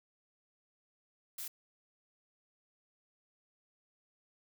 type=noise; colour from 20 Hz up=blue; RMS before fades=-42 dBFS; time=1.38-1.48 s; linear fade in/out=5 ms; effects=none